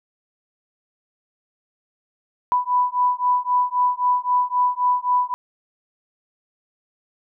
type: beating tone pair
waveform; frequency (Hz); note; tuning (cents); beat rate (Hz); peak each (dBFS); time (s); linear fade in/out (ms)
sine; 989 / 992.8; B5 / B5; +2 / +9; 3.8; -20; 2.52-5.34; 0
effects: none